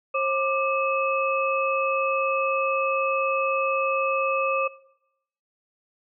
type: tone cluster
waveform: sine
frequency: 537 / 1184 / 2579 Hz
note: C5 / D6 / E7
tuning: +45 / +14 / -39 cents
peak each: -25 / -25 / -29 dBFS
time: 0.14-4.68 s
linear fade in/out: 10 ms
effects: noise-tail reverb RT60 0.8 s tail -20 dB re dry